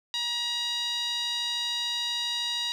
sawtooth tone with band-pass filter, 953 Hz, A#5, 38 cents sharp, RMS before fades -30 dBFS, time 0.14-2.72 s, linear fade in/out 0 ms, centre 4000 Hz, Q 4.5, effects none

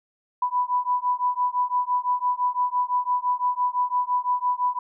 sine beating tone pair, 987.8 / 993.7 Hz, B5 / B5, 0 / +10 cents, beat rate 5.9 Hz, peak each -24 / -24 dBFS, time 0.42-4.79 s, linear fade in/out 5 ms, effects none

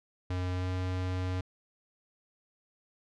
square tone with pitch glide, 91 to 91.9 Hz, F#2 to F#2, -28 to -11 cents, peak -31 dBFS, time 0.3-1.41 s, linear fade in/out 5 ms, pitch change +17 cents, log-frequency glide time 0.54-0.68 s, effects low-pass 5000 Hz 12 dB/octave

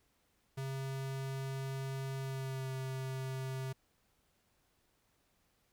square tone with pitch glide, 134.5 to 131.96 Hz, C3 to C3, +48 to +15 cents, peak -38 dBFS, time 0.57-3.73 s, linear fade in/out 10 ms, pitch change -33 cents, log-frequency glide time 2.18-2.72 s, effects pink hiss -75 dBFS RMS until 5.72 s

